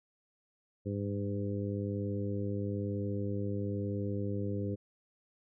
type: harmonic tone with a mistuned harmonic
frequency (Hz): 101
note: G#2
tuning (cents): -48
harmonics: 1 / 2 / 3 / 4 / 5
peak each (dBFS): -35 / -38 / -40 / -41 / -42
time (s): 0.85-4.76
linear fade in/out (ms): 20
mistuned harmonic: 1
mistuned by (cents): +20
effects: none